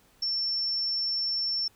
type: tone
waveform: sine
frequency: 5410 Hz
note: E8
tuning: 44 cents sharp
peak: -26 dBFS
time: 0.22-1.68 s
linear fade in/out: 5 ms
effects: pink hiss -62 dBFS RMS until 1.75 s